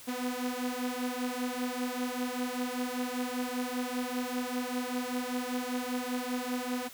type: beating tone pair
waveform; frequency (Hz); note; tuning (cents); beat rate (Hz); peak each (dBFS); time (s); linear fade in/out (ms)
sawtooth; 246.9 / 252; B3 / B3; 0 / +35; 5.1; -31; 0.07-6.89; 20
effects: white hiss -50 dBFS RMS until 6.93 s